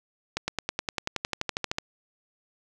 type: accelerating click train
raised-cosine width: 0.2 ms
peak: -10 dBFS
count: 17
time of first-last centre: 0.37-1.784 s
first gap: 110 ms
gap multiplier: 0.97
effects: none